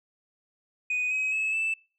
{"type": "tone with pitch steps", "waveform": "sine", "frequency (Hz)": [2489, 2538, 2589, 2640], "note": ["D#7", "D#7", "E7", "E7"], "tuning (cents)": [0, 34, -32, 2], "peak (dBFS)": -23, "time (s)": [0.9, 1.74], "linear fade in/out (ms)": 5, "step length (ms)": 210, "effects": ["noise-tail reverb RT60 0.4 s tail -26 dB re dry", "tanh soft clip ceiling -23 dBFS"]}